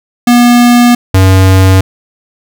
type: tone pair in turn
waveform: square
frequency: 241.5 / 94.68 Hz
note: B3 / F#2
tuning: -39 / +40 cents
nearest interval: octave + major third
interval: 1621 cents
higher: first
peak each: -3 dBFS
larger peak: neither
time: 0.27-0.95 / 1.14-1.81 s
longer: first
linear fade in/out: 5 ms
effects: none